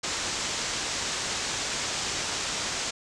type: low-pass noise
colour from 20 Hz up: white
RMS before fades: -31 dBFS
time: 0.03-2.91 s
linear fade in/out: 10 ms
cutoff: 7700 Hz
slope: 48 dB/octave
effects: none